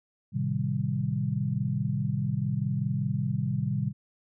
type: chord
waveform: sine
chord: A half-diminished seventh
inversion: none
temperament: equal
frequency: 110 / 130.81 / 155.56 / 196 Hz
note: A2 / C3 / Eb3 / G3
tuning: 0 / 0 / 0 / 0 cents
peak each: -33 / -29 / -32 / -32 dBFS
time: 0.32-3.93 s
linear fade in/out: 50 ms
effects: none